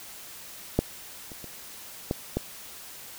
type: clicks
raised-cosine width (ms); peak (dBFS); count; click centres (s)
2; -7 / -29 / -28 / -12 / -12; 5; 0.79 / 1.318 / 1.443 / 2.111 / 2.37
effects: white hiss -44 dBFS RMS until 3.18 s